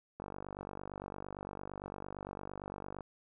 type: click train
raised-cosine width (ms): 1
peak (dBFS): -28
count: 138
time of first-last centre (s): 0.2-3.007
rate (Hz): 48.8
effects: none